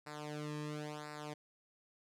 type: tone with flanger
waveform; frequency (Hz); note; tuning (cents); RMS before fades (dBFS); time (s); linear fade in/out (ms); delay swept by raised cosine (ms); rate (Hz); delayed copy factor
sawtooth; 150; D3; +37; -44; 0.06-1.34; 10; 0.31 to 1.41; 0.96; -0.95
effects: low-pass 9000 Hz 12 dB/octave